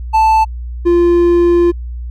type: tone pair in turn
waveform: triangle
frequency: 880 / 346.7 Hz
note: A5 / F4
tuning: 0 / -13 cents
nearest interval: octave + major third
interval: 1613 cents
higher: first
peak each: -5 dBFS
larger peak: neither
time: 0.13-0.45 / 0.85-1.72 s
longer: second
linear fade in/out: 20 ms
effects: added 60 Hz sine -21 dBFS peak until 2.1 s